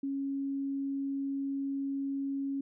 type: tone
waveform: sine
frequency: 275.4 Hz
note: C#4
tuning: 11 cents flat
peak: -31 dBFS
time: 0.03-2.61 s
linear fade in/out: 5 ms
effects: none